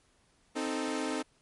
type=chord; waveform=sawtooth; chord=A diminished; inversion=first; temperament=equal; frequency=261.6 / 311.1 / 440 Hz; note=C4 / Eb4 / A4; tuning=0 / 0 / 0 cents; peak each=-31 / -31 / -34 dBFS; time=0.55-1.23 s; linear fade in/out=20 ms; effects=pink hiss -68 dBFS RMS until 1.41 s + MP3 48 kbps